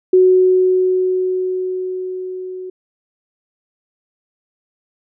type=tone with level ramp; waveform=sine; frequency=370 Hz; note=F#4; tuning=in tune; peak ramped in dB=-6 to -26 dBFS; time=0.13-2.7 s; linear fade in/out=5 ms; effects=none